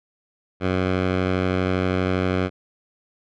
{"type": "tone with low-pass filter", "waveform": "10% pulse", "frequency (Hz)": 92.5, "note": "F#2", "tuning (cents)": 0, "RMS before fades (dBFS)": -22, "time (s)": [0.6, 2.5], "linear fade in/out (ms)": 50, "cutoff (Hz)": 2700, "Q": 0.91, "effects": []}